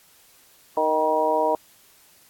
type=harmonic tone with a mistuned harmonic; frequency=155.56 Hz; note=D#3; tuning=in tune; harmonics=2 / 3 / 4 / 5 / 6; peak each=-31 / -25 / -23 / -27 / -23 dBFS; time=0.77-1.55 s; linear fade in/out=2 ms; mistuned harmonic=6; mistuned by=+43 cents; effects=white hiss -55 dBFS RMS until 2.29 s + AAC 64 kbps